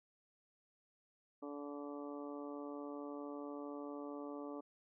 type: harmonic tone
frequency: 144.5 Hz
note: D3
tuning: 28 cents flat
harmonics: 2 / 3 / 4 / 5 / 6 / 7 / 8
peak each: -46 / -50 / -51 / -58 / -57 / -61 / -55 dBFS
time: 1.42-4.61 s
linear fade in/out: 10 ms
effects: none